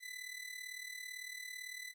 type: tone with amplitude modulation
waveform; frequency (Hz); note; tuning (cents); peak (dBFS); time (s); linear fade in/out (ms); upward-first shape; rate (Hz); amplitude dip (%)
sawtooth; 2000; B6; +21; -38; 0-1.94; 50; sine; 37.9; 70
effects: 13-bit